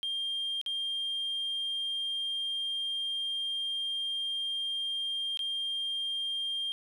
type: tone with dropouts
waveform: sine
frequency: 3200 Hz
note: G7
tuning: 35 cents sharp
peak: -29 dBFS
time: 0.03-6.72 s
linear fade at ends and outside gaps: 0 ms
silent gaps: 0.614-0.662 / 5.373-5.392 s
effects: tanh soft clip ceiling -28 dBFS + 11-bit